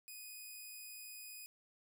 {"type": "tone", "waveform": "5% pulse", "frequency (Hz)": 2489, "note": "D#7", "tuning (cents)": 0, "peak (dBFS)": -39, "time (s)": [0.08, 1.46], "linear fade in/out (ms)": 0, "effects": []}